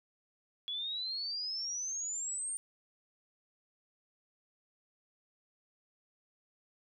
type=exponential sweep; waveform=sine; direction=up; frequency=3360 to 8870 Hz; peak=-35 dBFS; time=0.68-2.57 s; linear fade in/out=0 ms; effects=none